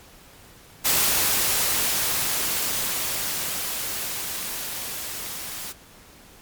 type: noise with level ramp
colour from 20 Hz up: white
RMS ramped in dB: -20 to -34 dBFS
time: 0.84-5.73 s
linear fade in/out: 20 ms
effects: pink hiss -49 dBFS RMS until 6.41 s + MP3 96 kbps